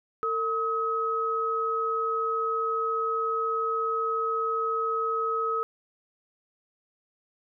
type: tone pair together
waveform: sine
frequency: 451.8 / 1275 Hz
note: A4 / D#6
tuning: +46 / +42 cents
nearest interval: octave + tritone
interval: 1796 cents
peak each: -30 / -26 dBFS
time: 0.23-5.63 s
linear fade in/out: 0 ms
effects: none